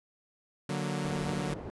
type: chord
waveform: sawtooth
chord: D augmented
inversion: none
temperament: equal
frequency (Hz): 146.83 / 185 / 233.1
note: D3 / F#3 / A#3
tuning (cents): 0 / 0 / 0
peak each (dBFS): -30 / -31 / -35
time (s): 0.69-1.54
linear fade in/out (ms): 5
type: low-pass noise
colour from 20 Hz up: white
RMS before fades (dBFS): -41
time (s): 1.05-1.7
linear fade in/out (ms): 0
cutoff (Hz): 470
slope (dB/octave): 12
effects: resampled to 24000 Hz